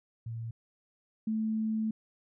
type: tone pair in turn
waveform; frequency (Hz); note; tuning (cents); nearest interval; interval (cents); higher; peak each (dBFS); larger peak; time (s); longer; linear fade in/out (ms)
sine; 114.5 / 219.2; A#2 / A3; -31 / -6; major seventh; 1125; second; -35 / -28; second; 0.26-0.51 / 1.27-1.91; second; 5
effects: none